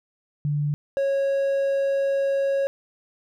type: tone pair in turn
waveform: sine / triangle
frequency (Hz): 146.83 / 550.1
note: D3 / C#5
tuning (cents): 0 / -13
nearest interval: octave + major seventh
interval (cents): 2287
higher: second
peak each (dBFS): -21 / -18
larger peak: second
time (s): 0.45-0.74 / 0.97-2.67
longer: second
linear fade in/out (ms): 0
effects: none